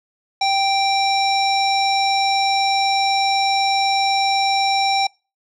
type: tone with low-pass filter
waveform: square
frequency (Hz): 784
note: G5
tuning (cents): 0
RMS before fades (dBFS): -18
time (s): 0.41-5.07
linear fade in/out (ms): 5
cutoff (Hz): 5000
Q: 3.8
effects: noise-tail reverb RT60 0.3 s tail -25 dB re dry